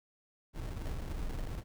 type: noise with sample-and-hold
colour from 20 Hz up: brown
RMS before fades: -38 dBFS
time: 0.53-1.64 s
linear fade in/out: 50 ms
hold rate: 1225 Hz
effects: none